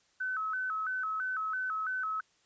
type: tone with vibrato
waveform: sine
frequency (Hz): 1396.9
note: F6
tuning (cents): 0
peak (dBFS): -31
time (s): 0.2-2.21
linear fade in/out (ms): 10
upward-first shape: square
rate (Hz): 3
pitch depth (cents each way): 140
effects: white hiss -69 dBFS RMS until 2.45 s + resampled to 16000 Hz